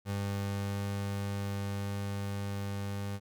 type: tone with level ramp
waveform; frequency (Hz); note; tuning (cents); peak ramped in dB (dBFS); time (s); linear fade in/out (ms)
30% pulse; 99.9; G2; +33; -29 to -32; 0.05-3.2; 50
effects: none